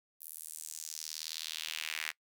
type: tone with high-pass filter sweep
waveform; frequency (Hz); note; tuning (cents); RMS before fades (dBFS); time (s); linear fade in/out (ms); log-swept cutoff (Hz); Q
sawtooth; 79.1; D#2; +29; -42; 0.2-2.12; 20; 12000 to 2000; 2.2
effects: noise-tail reverb RT60 0.1 s tail -21 dB re dry